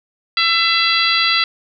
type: harmonic tone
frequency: 671 Hz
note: E5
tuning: 31 cents sharp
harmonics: 2 / 3 / 4 / 5 / 6 / 7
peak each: -20 / -20 / -20 / -20 / -20 / -20 dBFS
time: 0.37-1.44 s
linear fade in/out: 2 ms
effects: none